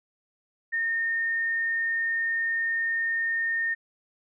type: tone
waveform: sine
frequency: 1830 Hz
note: A#6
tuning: 32 cents flat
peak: -24 dBFS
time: 0.72-3.75 s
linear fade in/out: 20 ms
effects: none